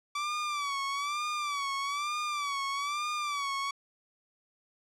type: tone with vibrato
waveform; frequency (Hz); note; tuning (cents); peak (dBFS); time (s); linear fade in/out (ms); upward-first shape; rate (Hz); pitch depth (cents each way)
sawtooth; 1155; D6; -29; -27; 0.15-3.71; 5; sine; 1.1; 85
effects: low-pass 7000 Hz 12 dB/octave